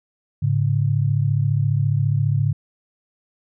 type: tone pair together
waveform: sine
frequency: 106.9 / 141.55 Hz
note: A2 / C#3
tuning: -49 / +37 cents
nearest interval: perfect fourth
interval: 486 cents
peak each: -19 dBFS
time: 0.42-2.53 s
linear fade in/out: 10 ms
effects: none